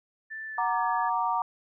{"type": "tone with pitch glide", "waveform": "sine", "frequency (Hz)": [1765, 1699], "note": ["A6", "G#6"], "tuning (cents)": [5, 39], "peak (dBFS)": -35, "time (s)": [0.3, 1.1], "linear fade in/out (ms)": 20, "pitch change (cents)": -66, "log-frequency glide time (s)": [0.46, 0.81]}
{"type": "chord", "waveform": "sine", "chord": "Gb augmented", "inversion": "none", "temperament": "equal", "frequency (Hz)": [740, 932.3, 1174.7], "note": ["Gb5", "Bb5", "D6"], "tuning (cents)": [0, 0, 0], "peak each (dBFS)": [-30, -27, -30], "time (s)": [0.58, 1.42], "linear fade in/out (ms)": 2}
{"effects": []}